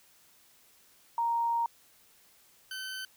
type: tone pair in turn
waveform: sine / 20% pulse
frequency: 932.3 / 1528.1 Hz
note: A#5 / G6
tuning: 0 / -45 cents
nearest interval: major sixth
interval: 855 cents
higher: second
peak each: -26 / -32 dBFS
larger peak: first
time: 1.18-1.66 / 2.71-3.05 s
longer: first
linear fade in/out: 2 ms
effects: white hiss -62 dBFS RMS until 3.16 s